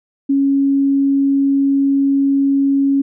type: tone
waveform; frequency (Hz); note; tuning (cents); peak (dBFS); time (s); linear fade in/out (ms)
sine; 276.2; C#4; -6; -11; 0.29-3.02; 10
effects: none